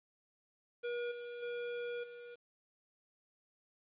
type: tone with level steps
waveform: square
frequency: 479.9 Hz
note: B4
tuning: 50 cents flat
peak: -37 / -44 / -39 / -49 dBFS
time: 0.83-2.36 s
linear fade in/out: 20 ms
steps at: 1.11 / 1.42 / 2.03 s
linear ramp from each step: 10 ms
effects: resampled to 8000 Hz + 11-bit